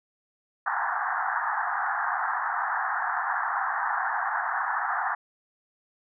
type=band-pass noise; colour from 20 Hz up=pink; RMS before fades=-28 dBFS; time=0.66-5.15 s; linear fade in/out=5 ms; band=730 to 1800 Hz; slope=96 dB/octave; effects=none

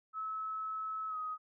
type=tone with pitch glide; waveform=sine; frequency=1296 to 1256.9 Hz; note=E6 to D#6; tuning=-30 to +17 cents; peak=-36 dBFS; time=0.13-1.38 s; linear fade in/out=50 ms; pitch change=-53 cents; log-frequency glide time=1.08-1.17 s; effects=none

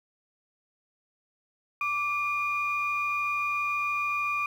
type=tone pair together; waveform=sine; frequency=1168 / 2425 Hz; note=D6 / D#7; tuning=-10 / -45 cents; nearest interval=octave + minor second; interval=1265 cents; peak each=-28 / -28 dBFS; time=1.81-4.46 s; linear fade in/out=2 ms; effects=tanh soft clip ceiling -19 dBFS + 9-bit

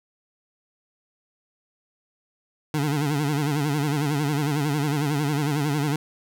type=tone with vibrato; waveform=25% pulse; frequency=146.3 Hz; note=D3; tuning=6 cents flat; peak=-18 dBFS; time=2.74-5.96 s; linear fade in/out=2 ms; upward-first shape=sine; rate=11 Hz; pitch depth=100 cents each way; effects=none

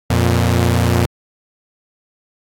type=tone pair together; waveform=sawtooth; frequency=87.9 / 118.15 Hz; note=F2 / A#2; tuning=+12 / +24 cents; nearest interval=perfect fourth; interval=512 cents; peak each=-11 dBFS; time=0.1-1.06 s; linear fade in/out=5 ms; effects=AAC 64 kbps

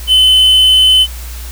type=tone; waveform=triangle; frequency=3039 Hz; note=F#7; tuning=46 cents sharp; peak=-3 dBFS; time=0.07-1.07 s; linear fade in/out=50 ms; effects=added 60 Hz sine -23 dBFS peak until 1.51 s + white hiss -32 dBFS RMS until 1.51 s

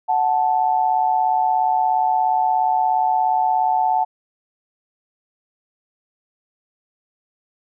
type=tone pair together; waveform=sine; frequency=740 / 877 Hz; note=F#5 / A5; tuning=0 / -6 cents; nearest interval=minor third; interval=294 cents; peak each=-18 dBFS; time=0.08-4.05 s; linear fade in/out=20 ms; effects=none

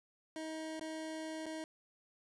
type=tone with dropouts; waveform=25% pulse; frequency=316.7 Hz; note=D#4; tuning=31 cents sharp; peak=-37 dBFS; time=0.36-1.64 s; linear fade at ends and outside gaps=1 ms; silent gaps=0.796-0.811 / 1.458-1.464 s; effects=resampled to 24000 Hz

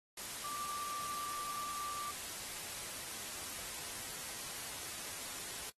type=tone in noise; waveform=sine; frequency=1174.7 Hz; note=D6; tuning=in tune; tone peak=-41 dBFS; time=0.44-2.11 s; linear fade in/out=5 ms; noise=white; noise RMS=-44 dBFS; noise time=0.17-5.7 s; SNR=0 dB; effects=noise-tail reverb RT60 0.1 s tail -22 dB re dry + AAC 32 kbps

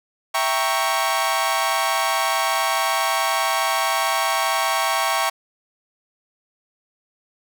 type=chord; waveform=sawtooth; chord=E diminished seventh; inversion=none; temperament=equal; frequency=659.3 / 784 / 932.3 / 1108.7 Hz; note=E5 / G5 / Bb5 / Db6; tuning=0 / 0 / 0 / 0 cents; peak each=-22 / -21 / -22 / -19 dBFS; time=0.34-5.3 s; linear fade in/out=10 ms; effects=none

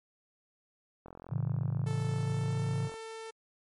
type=click train; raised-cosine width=1 ms; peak=-33 dBFS; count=83; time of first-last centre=1.06-2.941 s; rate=43.6 Hz
type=chord; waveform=sine; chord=A major; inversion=none; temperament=equal with one note detuned; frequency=110 / 137.24 / 164.81 Hz; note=A2 / C#3 / E3; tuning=0 / -17 / 0 cents; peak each=-33 / -32 / -36 dBFS; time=1.29-2.9 s; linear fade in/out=50 ms
type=tone with pitch glide; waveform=sawtooth; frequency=440 to 446.7 Hz; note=A4 to A4; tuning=0 to +26 cents; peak=-37 dBFS; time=1.86-3.31 s; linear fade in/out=10 ms; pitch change=+26 cents; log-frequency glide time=2.17-2.7 s
effects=MP3 48 kbps

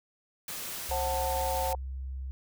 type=noise; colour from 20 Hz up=white; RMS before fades=-38 dBFS; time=0.48-1.73 s; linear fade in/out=2 ms
type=tone; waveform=sine; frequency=65.9 Hz; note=C2; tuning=13 cents sharp; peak=-34 dBFS; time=0.89-2.31 s; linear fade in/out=0 ms
type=chord; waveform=sine; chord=F# diminished; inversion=second; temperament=just; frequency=532.8 / 740 / 888 Hz; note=C5 / F#5 / A5; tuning=+31 / 0 / +16 cents; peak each=-33 dBFS; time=0.91-1.75 s; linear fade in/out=2 ms
effects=none

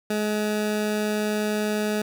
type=tone; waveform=20% pulse; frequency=211.5 Hz; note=G#3; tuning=32 cents sharp; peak=-18 dBFS; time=0.1-2.02 s; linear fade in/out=5 ms; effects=none

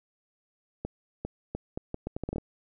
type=accelerating click train; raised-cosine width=2 ms; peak=-19 dBFS; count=12; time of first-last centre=0.85-2.382 s; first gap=400 ms; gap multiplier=0.75; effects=none

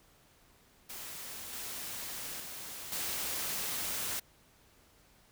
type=noise with level steps; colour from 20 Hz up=white; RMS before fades=-44 / -41 / -44 / -36 dBFS; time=0.89-4.2 s; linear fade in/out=10 ms; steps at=1.53 / 2.4 / 2.92 s; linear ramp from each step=2 ms; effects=pink hiss -64 dBFS RMS until 5.31 s

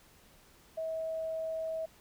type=tone; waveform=sine; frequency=644 Hz; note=E5; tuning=41 cents flat; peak=-33 dBFS; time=0.77-1.86 s; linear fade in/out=10 ms; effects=pink hiss -61 dBFS RMS until 2 s

